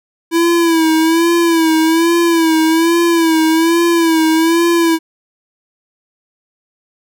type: tone with vibrato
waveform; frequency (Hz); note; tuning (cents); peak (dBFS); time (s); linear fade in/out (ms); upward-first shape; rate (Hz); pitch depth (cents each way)
square; 329.6; E4; 0; -10; 0.31-4.99; 50; sine; 1.2; 62
effects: none